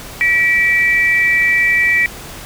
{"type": "tone pair together", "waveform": "sine", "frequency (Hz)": [1934, 2323], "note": ["B6", "D7"], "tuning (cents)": [-37, -20], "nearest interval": "minor third", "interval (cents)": 317, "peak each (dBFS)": -13, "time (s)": [0.21, 2.06], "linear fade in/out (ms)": 0, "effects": ["pink hiss -32 dBFS RMS until 2.45 s"]}